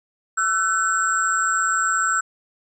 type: tone cluster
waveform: sine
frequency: 1333 / 1510 / 7620 Hz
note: E6 / F#6 / A#8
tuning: +19 / +35 / +37 cents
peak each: -21 / -22 / -25 dBFS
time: 0.37-2.21 s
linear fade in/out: 10 ms
effects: none